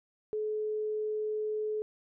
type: tone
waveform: sine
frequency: 428.2 Hz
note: A4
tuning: 47 cents flat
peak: -30 dBFS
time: 0.33-1.82 s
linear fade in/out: 0 ms
effects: none